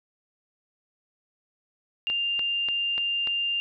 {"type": "tone", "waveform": "sine", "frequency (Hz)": 2796, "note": "F7", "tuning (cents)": 1, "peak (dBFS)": -24, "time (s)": [2.07, 3.6], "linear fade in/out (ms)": 0}
{"type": "click train", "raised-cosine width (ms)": 0.3, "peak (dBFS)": -20, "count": 5, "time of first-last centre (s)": [2.1, 3.273], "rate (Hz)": 3.41}
{"effects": []}